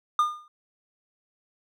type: tone with exponential decay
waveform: triangle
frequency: 1213 Hz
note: D#6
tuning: 44 cents flat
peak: -14 dBFS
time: 0.19-0.48 s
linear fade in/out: 2 ms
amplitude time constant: 63 ms
effects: none